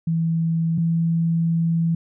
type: tone pair in turn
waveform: sine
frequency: 164.3 / 165.92 Hz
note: E3 / E3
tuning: -5 / +12 cents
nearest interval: unison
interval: 17 cents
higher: second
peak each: -18 / -17 dBFS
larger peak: second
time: 0.07-0.78 / 0.78-1.95 s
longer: second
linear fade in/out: 5 ms
effects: none